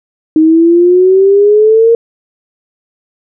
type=exponential sweep; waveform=sine; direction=up; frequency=311.1 to 466.2 Hz; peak=-3 dBFS; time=0.36-1.95 s; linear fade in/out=2 ms; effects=none